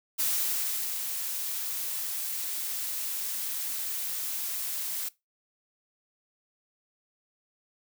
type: noise with ADSR envelope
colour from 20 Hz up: blue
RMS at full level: -27 dBFS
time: 0.18-5.09 s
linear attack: 19 ms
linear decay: 730 ms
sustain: -6 dB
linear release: 9 ms
effects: noise-tail reverb RT60 0.2 s tail -20 dB re dry